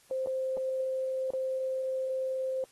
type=tone with dropouts; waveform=sine; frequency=523.3 Hz; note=C5; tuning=in tune; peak=-29 dBFS; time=0.11-2.64 s; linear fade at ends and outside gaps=1 ms; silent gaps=0.261-0.271 / 0.57-0.574 / 1.305-1.335 s; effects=white hiss -62 dBFS RMS until 2.71 s + AAC 32 kbps